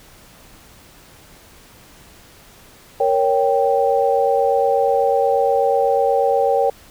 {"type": "chord", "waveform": "sine", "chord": "G diminished", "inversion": "first", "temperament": "equal", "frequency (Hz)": [466.2, 554.4, 784], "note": ["Bb4", "Db5", "G5"], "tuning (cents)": [0, 0, 0], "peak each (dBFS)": -18, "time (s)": [3, 6.7], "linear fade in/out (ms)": 5, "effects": ["pink hiss -46 dBFS RMS until 6.9 s"]}